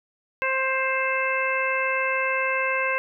harmonic tone, 527 Hz, C5, 12 cents sharp, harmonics 1 / 2 / 3 / 4 / 5, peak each -28 / -28 / -28 / -28 / -28 dBFS, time 0.42-2.98 s, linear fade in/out 0 ms, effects none

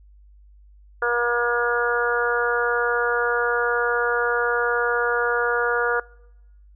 harmonic tone, 239 Hz, A#3, 43 cents sharp, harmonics 2 / 3 / 4 / 5 / 6 / 7, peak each -24 / -31 / -30 / -28 / -22 / -30 dBFS, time 1.02-6 s, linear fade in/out 5 ms, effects noise-tail reverb RT60 1.0 s tail -26 dB re dry + added 50 Hz sine -47 dBFS peak until 6.75 s

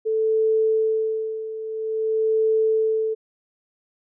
sine tone with tremolo, 440 Hz, A4, in tune, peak -16 dBFS, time 0.05-3.15 s, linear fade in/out 20 ms, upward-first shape sine, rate 0.5 Hz, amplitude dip 75%, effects none

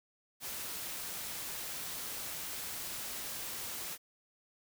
white noise, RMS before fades -41 dBFS, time 0.4-3.98 s, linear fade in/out 50 ms, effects none

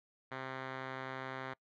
5% pulse tone with low-pass filter, 131.6 Hz, C3, 10 cents sharp, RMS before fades -43 dBFS, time 0.31-1.54 s, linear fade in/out 10 ms, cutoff 2400 Hz, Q 2, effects noise-tail reverb RT60 0.1 s tail -24 dB re dry

